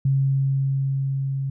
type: tone with level ramp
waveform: sine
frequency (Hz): 136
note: C#3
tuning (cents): -33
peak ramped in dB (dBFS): -16 to -23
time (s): 0.05-1.5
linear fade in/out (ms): 5
effects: none